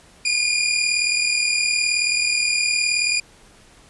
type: tone pair together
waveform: 20% pulse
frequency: 2404 / 2443 Hz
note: D7 / D#7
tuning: +40 / -32 cents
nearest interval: unison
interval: 28 cents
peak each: -16 dBFS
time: 0.25-3.2 s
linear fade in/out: 5 ms
effects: pink hiss -50 dBFS RMS until 3.89 s + resampled to 24000 Hz